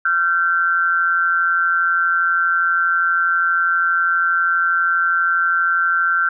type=tone pair together; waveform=sine; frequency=1372.6 / 1545 Hz; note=F6 / G6; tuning=-30 / -26 cents; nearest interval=major second; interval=204 cents; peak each=-17 dBFS; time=0.05-6.29 s; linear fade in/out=5 ms; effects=none